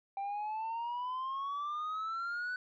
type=exponential sweep; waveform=sine; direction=up; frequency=784 to 1501 Hz; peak=-32 dBFS; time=0.17-2.56 s; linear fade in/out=2 ms; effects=tanh soft clip ceiling -34 dBFS